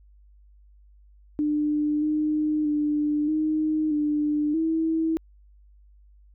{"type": "tone with pitch steps", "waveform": "sine", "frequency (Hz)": [298.8, 304.8, 297.7, 309.9, 298.1, 322.9], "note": ["D4", "D#4", "D4", "D#4", "D4", "E4"], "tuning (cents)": [30, -36, 24, -7, 26, -36], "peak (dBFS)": -21, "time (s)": [1.39, 5.17], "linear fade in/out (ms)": 0, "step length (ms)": 630, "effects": ["added 50 Hz sine -51 dBFS peak until 6.34 s"]}